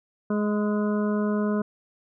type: harmonic tone with a mistuned harmonic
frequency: 209.3 Hz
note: G#3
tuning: 14 cents sharp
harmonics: 1 / 2 / 3 / 5 / 6 / 7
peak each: -23 / -29 / -33 / -37 / -39 / -40 dBFS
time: 0.3-1.62 s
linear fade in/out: 5 ms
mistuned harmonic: 5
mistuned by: -31 cents
effects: none